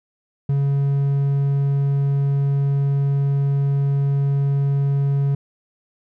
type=tone; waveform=triangle; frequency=139.7 Hz; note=C#3; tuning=14 cents sharp; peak=-14 dBFS; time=0.49-5.35 s; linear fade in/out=5 ms; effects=none